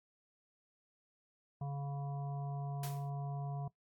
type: harmonic tone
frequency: 140.9 Hz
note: C#3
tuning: 29 cents sharp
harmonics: 1 / 3 / 5 / 7 / 8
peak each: -37 / -55 / -48 / -55 / -63 dBFS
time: 1.61-3.68 s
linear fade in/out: 5 ms
type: noise with exponential decay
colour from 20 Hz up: white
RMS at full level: -42 dBFS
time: 2.83-3.1 s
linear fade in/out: 5 ms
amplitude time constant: 58 ms
effects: noise-tail reverb RT60 0.1 s tail -18 dB re dry + AAC 64 kbps